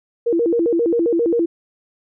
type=tone with vibrato; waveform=sine; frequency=398 Hz; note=G4; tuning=26 cents sharp; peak=-14 dBFS; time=0.26-1.46 s; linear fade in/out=10 ms; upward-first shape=square; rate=7.5 Hz; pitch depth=290 cents each way; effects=none